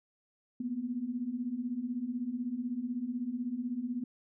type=beating tone pair; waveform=sine; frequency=233.1 / 249.1 Hz; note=A#3 / B3; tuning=0 / +15 cents; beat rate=16 Hz; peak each=-38 / -34 dBFS; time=0.6-4.04 s; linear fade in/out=5 ms; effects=none